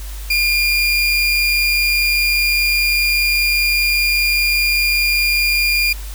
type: tone with amplitude modulation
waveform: 30% pulse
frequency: 2410 Hz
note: D7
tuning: 44 cents sharp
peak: -10 dBFS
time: 0.3-5.93 s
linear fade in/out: 5 ms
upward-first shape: sine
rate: 145 Hz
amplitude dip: 25%
effects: added 50 Hz sine -26 dBFS peak until 6.14 s + white hiss -37 dBFS RMS until 6.14 s